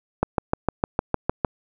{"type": "click train", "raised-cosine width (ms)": 1, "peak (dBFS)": -5, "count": 9, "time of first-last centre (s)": [0.23, 1.448], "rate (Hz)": 6.57, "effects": []}